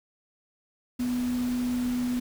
sine tone in noise, 246.9 Hz, B3, in tune, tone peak -25 dBFS, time 0.99-2.2 s, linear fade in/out 10 ms, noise pink, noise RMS -41 dBFS, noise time 0.99-2.2 s, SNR +13 dB, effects none

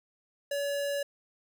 square tone, 568 Hz, C#5, 42 cents sharp, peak -30 dBFS, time 0.51-1.03 s, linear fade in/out 5 ms, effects none

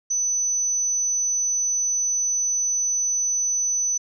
sine tone, 6000 Hz, F#8, 23 cents sharp, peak -20 dBFS, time 0.1-3.98 s, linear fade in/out 10 ms, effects none

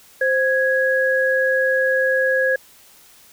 sine tone pair together, 523.2 / 1661.2 Hz, C5 / G#6, 0 / 0 cents, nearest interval octave + minor sixth, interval 2000 cents, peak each -18 dBFS, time 0.21-2.56 s, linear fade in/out 5 ms, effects white hiss -49 dBFS RMS until 3.32 s

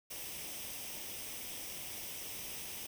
white noise with comb filter, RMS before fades -44 dBFS, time 0.1-2.87 s, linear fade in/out 10 ms, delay 0.35 ms, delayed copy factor +0.55, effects none

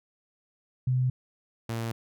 sine / sawtooth tone pair in turn, 127.5 / 114.74 Hz, C3 / A#2, -44 / -27 cents, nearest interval major second, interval 183 cents, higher first, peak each -22 / -26 dBFS, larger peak first, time 0.87-1.1 / 1.69-1.92 s, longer neither, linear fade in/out 5 ms, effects none

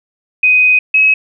sine tone pair in turn, 2504 / 2560 Hz, D#7 / D#7, +10 / +49 cents, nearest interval unison, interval 39 cents, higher second, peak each -6 / -6 dBFS, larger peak neither, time 0.43-0.79 / 0.94-1.14 s, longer first, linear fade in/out 5 ms, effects none

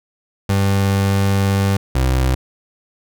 30% pulse tone pair in turn, 98.3 / 64.62 Hz, G2 / C2, +5 / -21 cents, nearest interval perfect fifth, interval 726 cents, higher first, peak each -11 dBFS, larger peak neither, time 0.49-1.77 / 1.95-2.35 s, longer first, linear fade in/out 5 ms, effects none

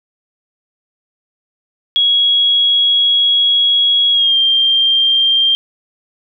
sine tone with pitch glide, 3322 to 3181 Hz, G#7 to G7, 0 to +25 cents, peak -9 dBFS, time 1.96-5.55 s, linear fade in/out 0 ms, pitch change -75 cents, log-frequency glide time 4.12-4.37 s, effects none

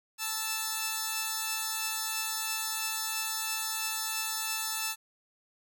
5% pulse tone pair together, 880 / 1318.5 Hz, A5 / E6, 0 / 0 cents, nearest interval perfect fifth, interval 700 cents, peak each -22 dBFS, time 0.18-4.96 s, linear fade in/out 50 ms, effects none

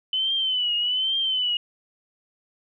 sine tone with vibrato, 3020 Hz, F#7, 35 cents sharp, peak -21 dBFS, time 0.13-1.57 s, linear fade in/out 2 ms, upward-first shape triangle, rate 1.2 Hz, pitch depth 100 cents each way, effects none

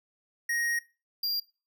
square tone pair in turn, 1876 / 4775 Hz, A#6 / D8, +11 / +28 cents, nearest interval octave + major third, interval 1617 cents, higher second, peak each -28 dBFS, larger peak neither, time 0.49-0.79 / 1.23-1.4 s, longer first, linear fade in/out 5 ms, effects noise-tail reverb RT60 0.3 s tail -19 dB re dry

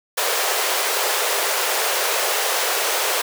pink high-pass noise, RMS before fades -21 dBFS, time 0.17-3.22 s, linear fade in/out 10 ms, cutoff 410 Hz, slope 48 dB/octave, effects none

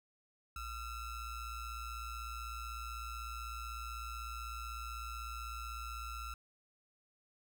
square ring-modulated tone, 651 Hz, E5, 22 cents flat, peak -39 dBFS, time 0.56-6.34 s, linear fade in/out 2 ms, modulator 709 Hz, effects none

